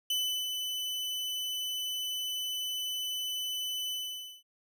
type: tone with ADSR envelope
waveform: 40% pulse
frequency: 3004 Hz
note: F#7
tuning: 26 cents sharp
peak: -27 dBFS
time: 0.1-4.43 s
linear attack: 4 ms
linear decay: 360 ms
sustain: -5 dB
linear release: 510 ms
effects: none